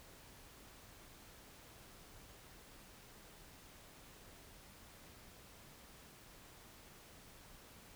silence, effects pink hiss -59 dBFS RMS until 7.95 s

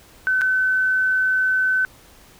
sine tone with dropouts, 1519 Hz, F#6, 45 cents sharp, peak -16 dBFS, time 0.27-1.85 s, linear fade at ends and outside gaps 0 ms, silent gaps 0.412-0.417 s, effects pink hiss -49 dBFS RMS until 2.39 s

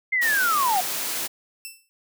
sine linear sweep, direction down, 2113 to 700 Hz, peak -19 dBFS, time 0.12-0.81 s, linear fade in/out 10 ms
white high-pass noise, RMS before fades -28 dBFS, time 0.21-1.28 s, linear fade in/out 20 ms, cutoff 190 Hz, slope 12 dB/octave
10% pulse tone with exponential decay, 2667 Hz, E7, 20 cents sharp, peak -23 dBFS, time 1.65-1.89 s, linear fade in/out 0 ms, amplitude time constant 52 ms
effects none

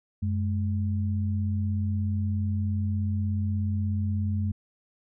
sine tone pair together, 94.33 / 211.1 Hz, F#2 / G#3, +34 / +29 cents, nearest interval octave + major second, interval 1395 cents, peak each -25 / -31 dBFS, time 0.22-4.52 s, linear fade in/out 10 ms, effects none

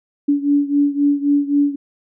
sine beating tone pair, 285.4 / 289.2 Hz, D4 / D4, -49 / -27 cents, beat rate 3.8 Hz, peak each -15 / -18 dBFS, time 0.28-1.76 s, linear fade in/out 10 ms, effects none

